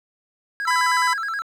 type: tone with vibrato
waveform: triangle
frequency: 1480 Hz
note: F#6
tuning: in tune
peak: -22 dBFS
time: 0.6-1.42 s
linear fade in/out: 0 ms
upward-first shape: square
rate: 9.5 Hz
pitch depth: 180 cents each way
type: tone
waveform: 30% pulse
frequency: 998 Hz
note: B5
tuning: 18 cents sharp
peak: -15 dBFS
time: 0.67-1.14 s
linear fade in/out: 10 ms
effects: low-pass 9000 Hz 12 dB/octave + 9-bit